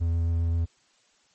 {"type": "tone with vibrato", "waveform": "triangle", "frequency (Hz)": 83.7, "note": "E2", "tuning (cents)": 27, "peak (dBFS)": -20, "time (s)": [0, 0.66], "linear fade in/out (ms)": 20, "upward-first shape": "triangle", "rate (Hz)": 7.6, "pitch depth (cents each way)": 15, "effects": ["white hiss -64 dBFS RMS until 1.34 s", "MP3 32 kbps"]}